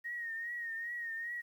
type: tone with vibrato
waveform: sine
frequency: 1865 Hz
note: A#6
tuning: in tune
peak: -37 dBFS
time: 0.04-1.42 s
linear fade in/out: 20 ms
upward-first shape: triangle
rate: 2.5 Hz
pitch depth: 64 cents each way
effects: 11-bit